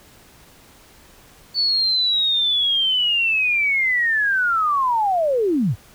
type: linear sweep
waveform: sine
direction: down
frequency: 4495 to 82.41 Hz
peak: -16 dBFS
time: 1.54-5.76 s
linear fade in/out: 50 ms
effects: pink hiss -49 dBFS RMS until 5.94 s